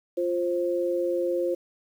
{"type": "tone pair together", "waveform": "sine", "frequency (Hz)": [349.2, 528.2], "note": ["F4", "C5"], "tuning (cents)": [0, 16], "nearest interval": "perfect fifth", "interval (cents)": 716, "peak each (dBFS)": -26, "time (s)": [0.17, 1.55], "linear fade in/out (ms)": 10, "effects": ["9-bit"]}